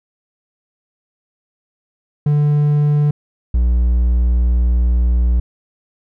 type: tone pair in turn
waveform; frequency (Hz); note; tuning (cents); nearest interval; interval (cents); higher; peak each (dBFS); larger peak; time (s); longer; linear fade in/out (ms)
triangle; 147.4 / 60.04; D3 / B1; +7 / -48; octave + major third; 1555; first; -9; neither; 2.26-3.11 / 3.54-5.4; second; 5
effects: none